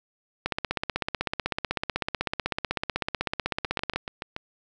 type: two click trains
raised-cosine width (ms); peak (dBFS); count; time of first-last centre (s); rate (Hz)
0.3; -17 / -10; 6 / 57; 3.65-4.364 / 0.46-3.96; 7 / 16
effects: none